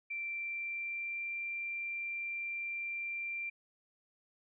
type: tone with pitch glide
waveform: sine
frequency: 2349 to 2365 Hz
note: D7 to D7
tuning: 0 to +12 cents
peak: -36 dBFS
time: 0.1-3.5 s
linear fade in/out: 10 ms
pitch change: +12 cents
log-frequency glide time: 0.21-1.39 s
effects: none